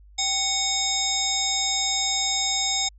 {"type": "harmonic tone with a mistuned harmonic", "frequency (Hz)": 740, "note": "F#5", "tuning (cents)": 0, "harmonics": [1, 3, 5, 7, 9, 10], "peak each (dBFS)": [-32, -32, -26, -29, -31, -28], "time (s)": [0.18, 2.89], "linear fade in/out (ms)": 10, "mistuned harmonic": 1, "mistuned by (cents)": 90, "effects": ["added 50 Hz sine -47 dBFS peak until 2.98 s"]}